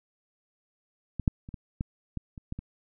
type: clicks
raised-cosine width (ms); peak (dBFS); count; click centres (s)
5; -19 / -9 / -29 / -25 / -17 / -20 / -29 / -21 / -24; 9; 1.197 / 1.278 / 1.489 / 1.542 / 1.809 / 2.173 / 2.378 / 2.524 / 2.59
effects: none